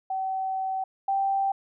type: tone pair in turn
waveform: sine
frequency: 763 / 782.6 Hz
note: G5 / G5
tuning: -47 / -3 cents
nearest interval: unison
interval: 44 cents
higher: second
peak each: -26 / -22 dBFS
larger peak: second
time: 0.1-0.84 / 1.08-1.52 s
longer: first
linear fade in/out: 5 ms
effects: none